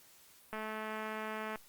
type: click train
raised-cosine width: 0.5 ms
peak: -26 dBFS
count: 224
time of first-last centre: 0.53-1.558 s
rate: 217 Hz
effects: white hiss -61 dBFS RMS until 1.68 s + Opus 48 kbps